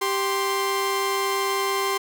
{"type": "tone pair together", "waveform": "sawtooth", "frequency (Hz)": [392, 1049], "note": ["G4", "C6"], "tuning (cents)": [0, 4], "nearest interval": "octave + perfect fourth", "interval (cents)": 1704, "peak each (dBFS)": -21, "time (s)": [0.01, 1.98], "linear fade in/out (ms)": 10, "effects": []}